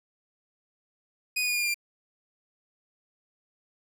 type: tone with pitch steps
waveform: sawtooth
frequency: 2489 / 2468 / 2446 / 2425 / 2404 / 2383 Hz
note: D#7 / D#7 / D#7 / D#7 / D7 / D7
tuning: 0 / -15 / -30 / -45 / +40 / +25 cents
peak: -22 dBFS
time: 1.36-1.744 s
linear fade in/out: 10 ms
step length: 64 ms
effects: none